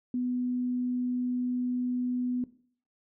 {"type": "tone", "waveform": "sine", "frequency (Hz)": 248.4, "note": "B3", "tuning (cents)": 10, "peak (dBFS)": -27, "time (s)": [0.14, 2.44], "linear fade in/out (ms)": 2, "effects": ["noise-tail reverb RT60 0.5 s tail -17 dB re dry"]}